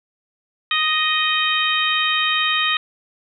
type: harmonic tone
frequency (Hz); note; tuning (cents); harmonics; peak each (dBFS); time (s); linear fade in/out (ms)
622.3; D#5; 0; 2 / 3 / 4 / 5 / 6; -23 / -23 / -23 / -23 / -23; 0.71-2.77; 2
effects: none